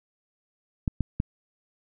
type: clicks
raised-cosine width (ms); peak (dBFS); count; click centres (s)
5; -12; 3; 0.878 / 1.007 / 1.201
effects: none